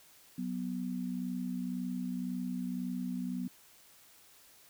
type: tone pair together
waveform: sine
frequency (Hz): 185 / 246.9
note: F#3 / B3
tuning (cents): 0 / 0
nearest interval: perfect fourth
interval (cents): 500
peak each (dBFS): -37 / -36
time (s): 0.38-3.48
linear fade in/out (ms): 5
effects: white hiss -60 dBFS RMS until 4.69 s